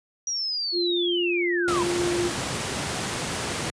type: linear sweep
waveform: sine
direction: down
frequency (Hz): 5790 to 949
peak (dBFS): -25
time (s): 0.27-1.83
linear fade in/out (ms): 2
type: tone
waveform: sine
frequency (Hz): 349.2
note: F4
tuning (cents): 0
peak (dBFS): -23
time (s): 0.72-2.32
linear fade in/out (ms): 50
type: noise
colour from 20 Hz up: pink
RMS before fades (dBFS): -28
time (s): 1.68-3.7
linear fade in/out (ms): 0
effects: high-pass 100 Hz 12 dB/octave + resampled to 22050 Hz